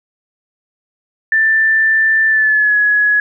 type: tone with pitch glide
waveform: sine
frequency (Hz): 1773 to 1683.2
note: A6 to G#6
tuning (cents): +13 to +23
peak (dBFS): -9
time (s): 1.32-3.2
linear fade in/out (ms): 2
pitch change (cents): -90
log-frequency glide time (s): 2.27-2.76
effects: none